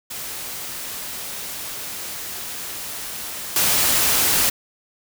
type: noise with level steps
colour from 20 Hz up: white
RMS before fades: -31 / -18 dBFS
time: 0.1-4.5 s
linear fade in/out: 10 ms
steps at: 3.56 s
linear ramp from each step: 2 ms
effects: none